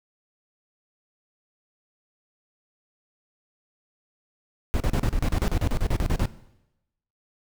brown noise bursts, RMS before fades -22 dBFS, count 16, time 4.74-6.256 s, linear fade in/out 0 ms, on 61 ms, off 36 ms, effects noise-tail reverb RT60 0.9 s tail -17 dB re dry

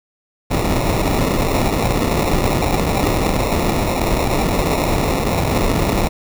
pink noise with sample-and-hold, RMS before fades -17 dBFS, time 0.5-6.09 s, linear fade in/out 20 ms, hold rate 1575 Hz, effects none

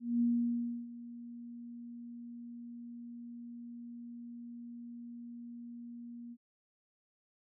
sine tone with ADSR envelope, 237.5 Hz, A#3, 33 cents sharp, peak -26 dBFS, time 0-6.37 s, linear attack 210 ms, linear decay 660 ms, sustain -18 dB, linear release 50 ms, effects none

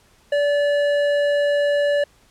sine tone with hard clipping, 578 Hz, D5, 28 cents flat, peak -18 dBFS, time 0.32-2.04 s, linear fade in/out 5 ms, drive 10 dB, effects pink hiss -56 dBFS RMS until 2.3 s + low-pass 11000 Hz 12 dB/octave

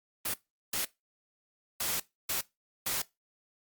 white noise bursts at uneven times, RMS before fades -32 dBFS, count 5, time 0.25-0.34 / 0.73-0.85 / 1.8-2 / 2.29-2.41 / 2.86-3.02 s, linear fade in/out 5 ms, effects noise-tail reverb RT60 0.2 s tail -20 dB re dry + Opus 32 kbps

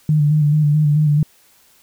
sine tone with vibrato, 150 Hz, D3, 37 cents sharp, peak -11 dBFS, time 0.09-1.23 s, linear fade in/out 2 ms, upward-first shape square, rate 4.6 Hz, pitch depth 33 cents each way, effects white hiss -53 dBFS RMS until 1.82 s

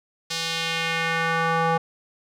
square tone with band-pass filter sweep, 164.81 Hz, E3, in tune, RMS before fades -24 dBFS, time 0.3-1.78 s, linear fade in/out 10 ms, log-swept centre 4700 to 890 Hz, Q 1.5, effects none

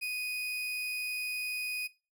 35% pulse tone, 2489 Hz, D#7, in tune, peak -31 dBFS, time 0.01-1.88 s, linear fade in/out 20 ms, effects noise-tail reverb RT60 0.3 s tail -20 dB re dry

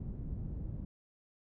pink low-pass noise, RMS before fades -40 dBFS, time 0-0.85 s, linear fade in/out 5 ms, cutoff 180 Hz, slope 12 dB/octave, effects none

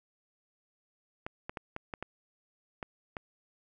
clicks, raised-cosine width 0.5 ms, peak -22 dBFS, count 8, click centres 1.265 / 1.495 / 1.572 / 1.764 / 1.938 / 2.026 / 2.828 / 3.168 s, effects none

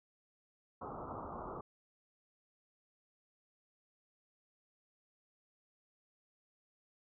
white low-pass noise, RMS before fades -45 dBFS, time 0.81-1.61 s, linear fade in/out 5 ms, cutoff 1300 Hz, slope 96 dB/octave, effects none

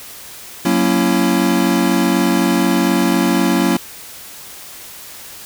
square chord, F# dominant seventh, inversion none, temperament equal with one note detuned, 185 / 233.1 / 277.2 / 335.8 Hz, F#3 / A#3 / C#4 / E4, 0 / 0 / 0 / +32 cents, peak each -19 dBFS, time 0.65-3.77 s, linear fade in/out 5 ms, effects white hiss -35 dBFS RMS until 5.45 s

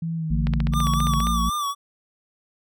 sine tone with pitch glide, 164.81 to 145.14 Hz, E3 to D3, 0 to -20 cents, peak -24 dBFS, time 0.02-1.21 s, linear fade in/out 5 ms, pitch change -220 cents, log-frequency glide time 0.16-0.5 s
harmonic tone, 56.6 Hz, A1, 50 cents sharp, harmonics 1 / 3 / 4, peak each -22 / -27 / -28 dBFS, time 0.3-1.5 s, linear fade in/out 10 ms
click train, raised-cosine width 0.3 ms, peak -15 dBFS, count 13, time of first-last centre 0.47-1.27 s, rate 15 Hz
square tone with vibrato, 1162 Hz, D6, 19 cents flat, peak -24 dBFS, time 0.72-1.75 s, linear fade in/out 50 ms, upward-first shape sine, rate 3.9 Hz, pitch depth 64 cents each way
effects none

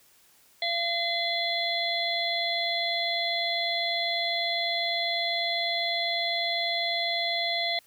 harmonic tone, 684 Hz, F5, 36 cents flat, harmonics 1 / 3 / 5 / 6, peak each -31 / -31 / -31 / -31 dBFS, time 0.62-7.79 s, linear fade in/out 2 ms, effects white hiss -60 dBFS RMS until 7.86 s

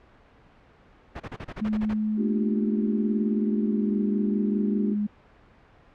pink noise bursts, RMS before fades -34 dBFS, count 10, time 1.15-1.939 s, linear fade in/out 10 ms, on 51 ms, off 31 ms
sine tone with pitch glide, 214.3 to 208.1 Hz, A3 to G#3, -45 to +4 cents, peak -23 dBFS, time 1.61-5.07 s, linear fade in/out 10 ms, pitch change -51 cents, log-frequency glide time 3.68-3.96 s
sine chord, G minor seventh, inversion first, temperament equal, 233.1 / 293.7 / 349.2 / 392 Hz, Bb3 / D4 / F4 / G4, 0 / 0 / 0 / 0 cents, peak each -31 / -32 / -34 / -34 dBFS, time 2.16-4.96 s, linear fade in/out 50 ms
effects pink hiss -55 dBFS RMS until 5.94 s + low-pass 2000 Hz 12 dB/octave

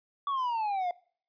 triangle exponential sweep, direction down, 1148 to 693 Hz, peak -26 dBFS, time 0.27-0.91 s, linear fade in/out 2 ms, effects noise-tail reverb RT60 0.5 s tail -23 dB re dry + resampled to 11025 Hz

